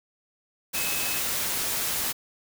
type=tone in noise; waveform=sine; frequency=2577 Hz; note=E7; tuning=40 cents flat; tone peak=-34 dBFS; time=0.74-1.2 s; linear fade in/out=20 ms; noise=white; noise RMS=-28 dBFS; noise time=0.73-2.13 s; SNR=-9 dB; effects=none